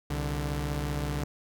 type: tone pair together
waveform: sawtooth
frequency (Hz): 65.69 / 146.83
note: C2 / D3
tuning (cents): +7 / 0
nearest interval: octave + major second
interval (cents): 1393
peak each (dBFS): -28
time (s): 0.1-1.24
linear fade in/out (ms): 5
effects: none